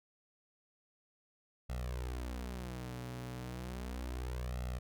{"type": "tone with flanger", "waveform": "sawtooth", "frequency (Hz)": 61.9, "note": "B1", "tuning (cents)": 5, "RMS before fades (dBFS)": -41, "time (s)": [1.69, 4.79], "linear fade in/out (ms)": 10, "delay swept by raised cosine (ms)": [1.5, 7.2], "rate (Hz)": 0.34, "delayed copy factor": 0.95, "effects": []}